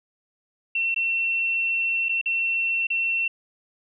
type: tone with dropouts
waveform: sine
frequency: 2707 Hz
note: E7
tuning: 45 cents sharp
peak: -21 dBFS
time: 0.75-3.28 s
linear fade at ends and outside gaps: 5 ms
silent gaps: 0.945-0.961 / 2.086-2.092 / 2.214-2.258 / 2.87-2.902 s
effects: none